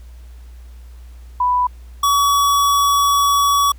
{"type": "tone pair in turn", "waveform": ["sine", "square"], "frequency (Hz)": [991, 1133.2], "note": ["B5", "C#6"], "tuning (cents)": [6, 38], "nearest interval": "major second", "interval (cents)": 232, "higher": "second", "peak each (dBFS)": -13, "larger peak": "neither", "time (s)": [[1.4, 1.67], [2.03, 3.72]], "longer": "second", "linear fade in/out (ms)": 5, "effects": ["added 60 Hz sine -35 dBFS peak until 3.78 s", "pink hiss -54 dBFS RMS until 3.78 s"]}